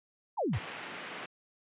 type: exponential sweep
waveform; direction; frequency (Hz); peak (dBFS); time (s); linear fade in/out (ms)
sine; down; 1042 to 77.78; -28; 0.37-0.59; 20
type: band-pass noise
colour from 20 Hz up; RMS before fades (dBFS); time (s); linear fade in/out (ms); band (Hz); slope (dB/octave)
white; -43; 0.53-1.26; 5; 140 to 2800; 24
effects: resampled to 8000 Hz